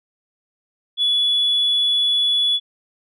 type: tone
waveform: sine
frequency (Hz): 3415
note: G#7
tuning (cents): +48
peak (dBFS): -14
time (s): 0.97-2.6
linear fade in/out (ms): 50
effects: tanh soft clip ceiling -11 dBFS